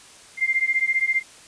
sine beating tone pair, 2093 / 2108 Hz, C7 / C7, 0 / +12 cents, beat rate 15 Hz, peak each -22 dBFS, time 0.37-1.23 s, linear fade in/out 50 ms, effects white hiss -47 dBFS RMS until 1.47 s + resampled to 22050 Hz

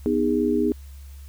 sine chord, G# minor, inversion first, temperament equal with one note detuned, 246.9 / 311.1 / 408.4 Hz, B3 / D#4 / G#4, 0 / 0 / -29 cents, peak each -23 dBFS, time 0.06-0.72 s, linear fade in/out 0 ms, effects added 69 Hz sine -38 dBFS peak until 1.28 s + white hiss -55 dBFS RMS until 1.28 s

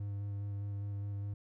triangle tone with vibrato, 101 Hz, G#2, 48 cents flat, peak -34 dBFS, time 0-1.34 s, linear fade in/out 5 ms, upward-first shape square, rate 4.9 Hz, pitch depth 11 cents each way, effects none

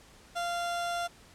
30% pulse tone, 693 Hz, F5, 14 cents flat, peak -28 dBFS, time 0.35-1.08 s, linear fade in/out 20 ms, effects pink hiss -56 dBFS RMS until 1.34 s + low-pass 10000 Hz 12 dB/octave

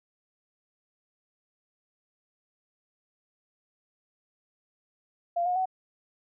sine tone with pitch steps, 691 / 719.9 / 750.1 Hz, F5 / F#5 / F#5, -19 / -48 / +23 cents, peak -24 dBFS, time 5.36-5.657 s, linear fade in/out 10 ms, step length 99 ms, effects none

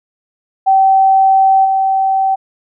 sine tone with level steps, 771 Hz, G5, 29 cents flat, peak -6 / -10 dBFS, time 0.66-2.36 s, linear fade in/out 20 ms, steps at 1.64 s, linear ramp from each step 20 ms, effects none

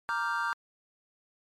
triangle chord, G minor seventh, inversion first, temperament equal, 932.3 / 1174.7 / 1396.9 / 1568 Hz, Bb5 / D6 / F6 / G6, 0 / 0 / 0 / 0 cents, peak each -32 dBFS, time 0.09-0.53 s, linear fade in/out 0 ms, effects MP3 64 kbps

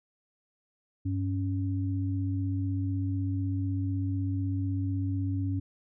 sine tone pair together, 98 / 278 Hz, G2 / C#4, 0 / +5 cents, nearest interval octave + tritone, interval 1805 cents, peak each -28 / -33 dBFS, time 1.05-5.6 s, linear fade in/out 10 ms, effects none

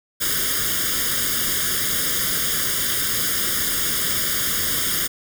white noise with comb filter, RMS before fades -22 dBFS, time 0.2-5.08 s, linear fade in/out 20 ms, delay 0.59 ms, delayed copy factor +1, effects none

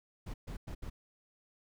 brown noise bursts at uneven times, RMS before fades -41 dBFS, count 4, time 0.26-0.34 / 0.47-0.57 / 0.67-0.75 / 0.82-0.9 s, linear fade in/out 10 ms, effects none

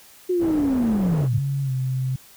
sine linear sweep, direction down, 370 to 101.3 Hz, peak -18 dBFS, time 0.29-1.39 s, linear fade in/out 10 ms
white low-pass noise, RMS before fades -31 dBFS, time 0.39-1.29 s, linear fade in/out 50 ms, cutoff 480 Hz, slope 12 dB/octave
sine tone with pitch glide, 138.59 to 130.06 Hz, C#3 to C3, 0 to -10 cents, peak -21 dBFS, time 1.33-2.16 s, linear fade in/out 5 ms, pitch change -110 cents, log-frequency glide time 1.62-1.72 s
effects white hiss -49 dBFS RMS until 2.36 s

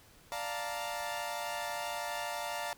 sawtooth chord, Bb major seventh, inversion first, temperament equal, 587.3 / 698.5 / 880 / 932.3 Hz, D5 / F5 / A5 / Bb5, 0 / 0 / 0 / 0 cents, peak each -38 / -36 / -38 / -38 dBFS, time 0.32-2.73 s, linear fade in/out 0 ms, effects pink hiss -60 dBFS RMS until 2.77 s

